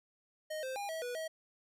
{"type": "tone with pitch steps", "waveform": "square", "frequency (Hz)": [621, 522, 809, 645, 489.1, 640], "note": ["D#5", "C5", "G#5", "E5", "B4", "D#5"], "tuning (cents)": [-3, -4, -46, -38, -17, 49], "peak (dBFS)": -38, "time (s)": [0.5, 1.28], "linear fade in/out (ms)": 10, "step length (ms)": 130, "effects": ["resampled to 32000 Hz"]}